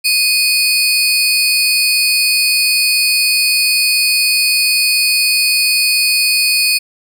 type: tone pair together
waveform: 30% pulse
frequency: 2489 / 4435 Hz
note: D#7 / C#8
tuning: 0 / 0 cents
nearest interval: minor seventh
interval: 1000 cents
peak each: -11 dBFS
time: 0.04-6.79 s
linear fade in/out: 20 ms
effects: none